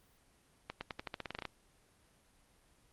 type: accelerating click train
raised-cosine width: 0.3 ms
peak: -23 dBFS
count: 13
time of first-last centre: 0.7-1.453 s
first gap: 110 ms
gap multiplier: 0.89
effects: pink hiss -68 dBFS RMS until 2.92 s + Opus 24 kbps